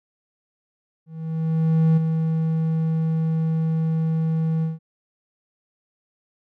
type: tone with ADSR envelope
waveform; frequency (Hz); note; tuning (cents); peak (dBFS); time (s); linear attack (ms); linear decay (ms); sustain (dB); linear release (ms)
triangle; 160.9; E3; -42; -11; 1.06-4.79; 910; 13; -6; 160
effects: none